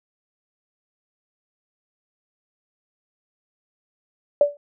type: tone with exponential decay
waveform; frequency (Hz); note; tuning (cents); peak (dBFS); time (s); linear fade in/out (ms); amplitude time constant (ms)
sine; 579; D5; -25; -8; 4.41-4.57; 2; 34
effects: none